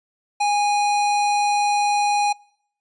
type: tone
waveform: square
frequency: 823 Hz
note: G#5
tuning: 16 cents flat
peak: -18 dBFS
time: 0.4-2.33 s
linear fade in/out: 10 ms
effects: noise-tail reverb RT60 0.7 s tail -26 dB re dry + resampled to 22050 Hz